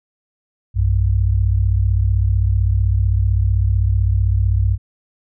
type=tone pair together; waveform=sine; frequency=60.8 / 96.51 Hz; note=B1 / G2; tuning=-26 / -27 cents; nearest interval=minor sixth; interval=799 cents; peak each=-16 / -15 dBFS; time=0.74-4.78 s; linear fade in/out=50 ms; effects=none